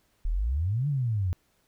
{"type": "exponential two-way sweep", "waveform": "sine", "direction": "up then down", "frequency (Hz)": [35.48, 150, 85.4], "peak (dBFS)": -24, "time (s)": [0.25, 1.33], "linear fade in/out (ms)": 0, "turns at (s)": 0.88, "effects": ["pink hiss -69 dBFS RMS until 1.67 s"]}